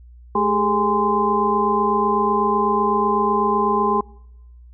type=tone cluster; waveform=sine; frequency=213.7 / 399.7 / 427.7 / 820 / 1035 Hz; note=G#3 / G4 / A4 / G#5 / C6; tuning=+50 / +34 / -49 / -22 / -19 cents; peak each=-24 / -22 / -26 / -23 / -19 dBFS; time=0.35-4.01 s; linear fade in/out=5 ms; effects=noise-tail reverb RT60 0.9 s tail -26 dB re dry + added 60 Hz sine -41 dBFS peak until 4.73 s